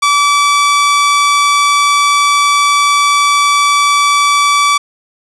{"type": "tone", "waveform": "sawtooth", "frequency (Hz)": 1153, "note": "D6", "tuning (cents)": -32, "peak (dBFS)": -4, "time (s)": [0.02, 4.78], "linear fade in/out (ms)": 10, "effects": ["resampled to 22050 Hz", "7-bit"]}